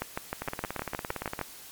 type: two click trains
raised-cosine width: 0.5 ms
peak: -17 / -15 dBFS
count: 18 / 10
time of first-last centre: 0.42-1.391 / 0.02-1.413 s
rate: 17.5 / 6.46 Hz
effects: white hiss -47 dBFS RMS until 1.71 s + MP3 96 kbps